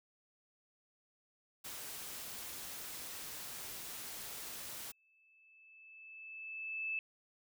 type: noise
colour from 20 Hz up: white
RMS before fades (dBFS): -46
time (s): 1.64-4.92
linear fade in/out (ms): 10
type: tone with exponential growth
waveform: sine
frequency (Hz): 2624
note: E7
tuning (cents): -9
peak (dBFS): -34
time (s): 4.82-6.99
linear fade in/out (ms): 1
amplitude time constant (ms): 470
effects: none